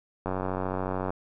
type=click train; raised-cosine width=1 ms; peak=-16 dBFS; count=80; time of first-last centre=0.26-1.105 s; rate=93.5 Hz; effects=none